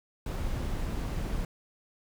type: noise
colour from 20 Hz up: brown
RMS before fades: -32 dBFS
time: 0.26-1.45 s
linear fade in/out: 2 ms
effects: none